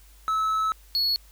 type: tone pair in turn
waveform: triangle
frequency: 1299 / 4369 Hz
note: E6 / C#8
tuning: -26 / -26 cents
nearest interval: octave + major sixth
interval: 2100 cents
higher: second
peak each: -20 dBFS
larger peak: neither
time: 0.28-0.72 / 0.95-1.16 s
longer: first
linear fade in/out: 0 ms
effects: added 50 Hz sine -50 dBFS peak until 1.31 s + white hiss -57 dBFS RMS until 1.31 s